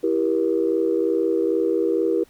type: chord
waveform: sine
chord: E diminished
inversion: none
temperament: equal with one note detuned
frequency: 329.6 / 392 / 476 Hz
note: E4 / G4 / Bb4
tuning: 0 / 0 / +36 cents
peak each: -22 / -22 / -22 dBFS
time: 0.03-2.24 s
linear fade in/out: 10 ms
effects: tanh soft clip ceiling -8 dBFS + pink hiss -56 dBFS RMS until 2.29 s